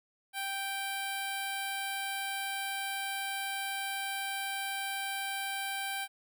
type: tone with notch filter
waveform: 5% pulse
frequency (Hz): 784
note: G5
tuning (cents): 0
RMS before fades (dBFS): -36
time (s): 0.33-6.08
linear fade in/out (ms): 50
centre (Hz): 6200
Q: 0.5
effects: none